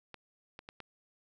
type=clicks; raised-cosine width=0.3 ms; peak=-29 dBFS; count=4; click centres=0.143 / 0.591 / 0.689 / 0.803 s; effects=none